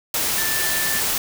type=tone in noise; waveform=sine; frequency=1765 Hz; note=A6; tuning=5 cents sharp; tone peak=-26 dBFS; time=0.38-1 s; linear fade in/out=2 ms; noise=white; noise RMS=-22 dBFS; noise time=0.14-1.18 s; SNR=-7 dB; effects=none